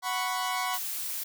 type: chord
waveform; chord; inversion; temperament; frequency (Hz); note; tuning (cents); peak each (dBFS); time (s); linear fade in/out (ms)
sawtooth; F# suspended fourth; none; equal; 740 / 987.8 / 1108.7; F#5 / B5 / C#6; 0 / 0 / 0; -29; 0.02-0.79; 50
type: noise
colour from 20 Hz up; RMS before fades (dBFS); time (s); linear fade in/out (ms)
blue; -34; 0.73-1.24; 10
effects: none